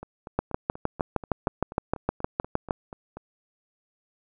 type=two click trains; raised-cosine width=1 ms; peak=-9 / -24 dBFS; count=16 / 14; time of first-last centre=0.39-2.708 / 0.03-3.17 s; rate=6.47 / 4.14 Hz; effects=none